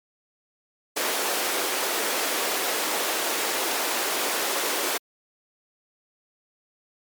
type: high-pass noise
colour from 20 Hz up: pink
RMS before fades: -26 dBFS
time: 0.96-4.98 s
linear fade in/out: 10 ms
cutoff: 340 Hz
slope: 24 dB/octave
effects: MP3 96 kbps